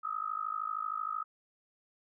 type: tone with amplitude modulation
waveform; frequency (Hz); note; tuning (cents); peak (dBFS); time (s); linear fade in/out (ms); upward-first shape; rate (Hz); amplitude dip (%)
sine; 1271; D#6; +36; -29; 0.03-1.24; 20; sine; 53; 95
effects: none